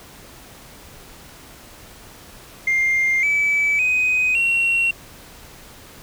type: tone with pitch steps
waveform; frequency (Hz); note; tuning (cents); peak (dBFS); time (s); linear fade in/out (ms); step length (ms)
sine; 2108 / 2299 / 2507 / 2734; C7 / D7 / D#7 / F7; +12 / -37 / +12 / -37; -14; 2.67-4.91; 5; 560
effects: tanh soft clip ceiling -13 dBFS + pink hiss -43 dBFS RMS until 6.02 s